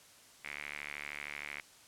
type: tone with band-pass filter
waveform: sawtooth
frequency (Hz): 73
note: D2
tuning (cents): -10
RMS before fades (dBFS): -44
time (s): 0.44-1.61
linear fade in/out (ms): 10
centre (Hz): 2200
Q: 6.1
effects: white hiss -59 dBFS RMS until 1.87 s + low-pass 10000 Hz 12 dB/octave